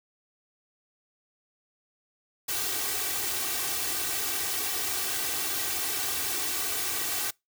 white noise with comb filter, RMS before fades -30 dBFS, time 2.48-7.31 s, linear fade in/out 10 ms, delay 2.6 ms, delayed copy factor +0.95, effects noise-tail reverb RT60 0.2 s tail -25 dB re dry + high-pass 80 Hz 12 dB/octave

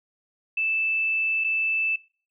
sine tone with dropouts, 2637 Hz, E7, in tune, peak -22 dBFS, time 0.57-1.96 s, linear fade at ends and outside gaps 5 ms, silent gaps 1.44-1.444 s, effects noise-tail reverb RT60 0.4 s tail -22 dB re dry

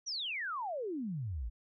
sine exponential sweep, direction down, 6050 to 50 Hz, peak -35 dBFS, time 0.06-1.5 s, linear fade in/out 20 ms, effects none

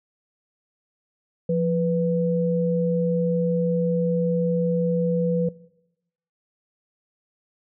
sine tone pair together, 173.06 / 493.9 Hz, F3 / B4, -15 / 0 cents, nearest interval octave + tritone, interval 1815 cents, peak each -22 dBFS, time 1.49-5.49 s, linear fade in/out 5 ms, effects noise-tail reverb RT60 0.9 s tail -21 dB re dry

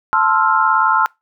sine chord, F major seventh, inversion first, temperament equal, 880 / 1046.5 / 1318.5 / 1396.9 Hz, A5 / C6 / E6 / F6, 0 / 0 / 0 / 0 cents, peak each -17 dBFS, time 0.13-1.06 s, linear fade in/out 0 ms, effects noise-tail reverb RT60 0.2 s tail -25 dB re dry

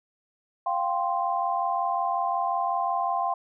sine chord, F suspended second, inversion none, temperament equal, 698.5 / 784 / 1046.5 Hz, F5 / G5 / C6, 0 / 0 / 0 cents, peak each -28 dBFS, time 0.66-3.34 s, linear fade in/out 5 ms, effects none

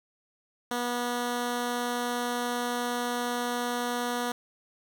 10% pulse tone, 242.7 Hz, B3, 30 cents flat, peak -20 dBFS, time 0.71-4.32 s, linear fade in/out 2 ms, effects none

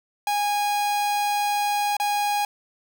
45% pulse tone with dropouts, 823 Hz, G#5, 16 cents flat, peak -21 dBFS, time 0.27-2.45 s, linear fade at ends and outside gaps 2 ms, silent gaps 1.968-1.999 s, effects none

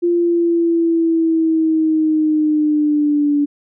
sine linear sweep, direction down, 347.5 to 288.4 Hz, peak -12 dBFS, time 0.02-3.46 s, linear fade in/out 20 ms, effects none

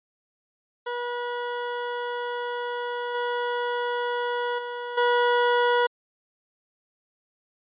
20% pulse tone with level steps, 484.3 Hz, B4, 34 cents flat, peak -23 / -20 / -26 / -14 dBFS, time 0.86-5.87 s, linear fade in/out 10 ms, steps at 3.14 / 4.58 / 4.97 s, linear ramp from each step 10 ms, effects resampled to 8000 Hz

